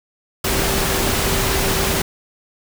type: tone in noise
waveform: sine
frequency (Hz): 388.3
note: G4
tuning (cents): -16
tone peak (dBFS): -26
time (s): 0.44-2.02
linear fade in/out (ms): 5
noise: pink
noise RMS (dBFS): -19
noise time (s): 0.44-2.02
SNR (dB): -10
effects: none